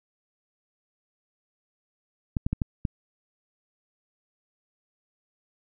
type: clicks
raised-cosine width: 5 ms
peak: -13 dBFS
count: 5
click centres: 2.368 / 2.465 / 2.53 / 2.618 / 2.852 s
effects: none